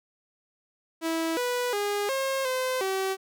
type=tone with pitch steps; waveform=sawtooth; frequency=326.7 / 491.8 / 409.5 / 537 / 514 / 383.2 Hz; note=E4 / B4 / G#4 / C5 / C5 / G4; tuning=-15 / -7 / -24 / +45 / -31 / -39 cents; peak=-22 dBFS; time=1.01-3.17 s; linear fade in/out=50 ms; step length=360 ms; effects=none